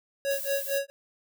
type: tone with tremolo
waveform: square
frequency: 554.4 Hz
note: C#5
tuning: in tune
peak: -25 dBFS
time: 0.25-0.9 s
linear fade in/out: 0 ms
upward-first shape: sine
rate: 4.4 Hz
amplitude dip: 100%
type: noise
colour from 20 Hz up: violet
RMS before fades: -35 dBFS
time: 0.3-0.79 s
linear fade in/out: 10 ms
effects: none